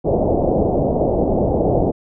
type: low-pass noise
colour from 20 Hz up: white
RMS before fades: -17 dBFS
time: 0.04-1.92 s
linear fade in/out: 20 ms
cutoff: 710 Hz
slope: 48 dB/octave
effects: none